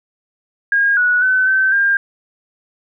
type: tone with pitch steps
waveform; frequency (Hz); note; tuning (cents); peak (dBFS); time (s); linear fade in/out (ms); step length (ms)
sine; 1627 / 1467 / 1516 / 1541 / 1602; G#6 / F#6 / F#6 / G6 / G6; -36 / -15 / +42 / -30 / +37; -11; 0.72-1.97; 2; 250
effects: none